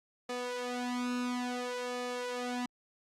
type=tone with flanger; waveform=sawtooth; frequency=246.9 Hz; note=B3; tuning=in tune; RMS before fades=-36 dBFS; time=0.29-2.66 s; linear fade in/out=5 ms; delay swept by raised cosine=1.7 to 3.3 ms; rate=0.58 Hz; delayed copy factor=+0.9; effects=low-pass 8000 Hz 12 dB/octave + Opus 48 kbps